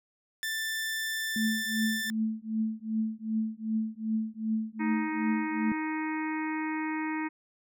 sawtooth tone, 1771 Hz, A6, 11 cents sharp, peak -27 dBFS, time 0.43-2.1 s, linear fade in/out 0 ms
sine tone with tremolo, 220 Hz, A3, in tune, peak -24 dBFS, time 1.36-5.72 s, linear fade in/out 2 ms, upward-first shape triangle, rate 2.6 Hz, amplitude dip 100%
harmonic tone, 312.2 Hz, D#4, 6 cents sharp, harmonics 1 / 3 / 4 / 5 / 6 / 7 / 8, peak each -31 / -37 / -46 / -45 / -40 / -41 / -47 dBFS, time 4.79-7.29 s, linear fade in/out 20 ms
effects none

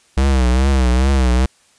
square tone with vibrato, 64.8 Hz, C2, 16 cents flat, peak -12 dBFS, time 0.17-1.46 s, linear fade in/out 5 ms, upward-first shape triangle, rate 2.4 Hz, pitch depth 120 cents each way, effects white hiss -54 dBFS RMS until 1.78 s + resampled to 22050 Hz

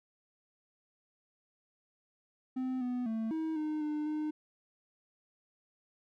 triangle tone with pitch steps, 257.6 / 248 / 223 / 318.8 / 306.7 / 301.1 / 305.3 Hz, C4 / B3 / A3 / D#4 / D#4 / D4 / D#4, -27 / +7 / +23 / +42 / -25 / +43 / -33 cents, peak -30 dBFS, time 2.56-4.31 s, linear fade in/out 10 ms, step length 250 ms, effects none

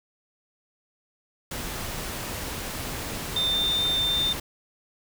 sine tone in noise, 3599 Hz, A7, 38 cents sharp, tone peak -22 dBFS, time 3.36-4.33 s, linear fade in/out 5 ms, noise pink, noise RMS -33 dBFS, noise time 1.51-4.4 s, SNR +8 dB, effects none

